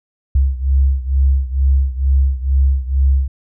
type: beating tone pair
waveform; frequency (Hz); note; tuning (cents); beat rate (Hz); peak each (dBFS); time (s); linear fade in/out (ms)
sine; 66.7 / 68.9; C2 / C#2; +34 / -10; 2.2; -13 / -16; 0.35-3.28; 5
effects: none